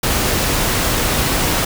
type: noise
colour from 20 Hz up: pink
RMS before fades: -17 dBFS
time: 0.03-1.65 s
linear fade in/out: 5 ms
effects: none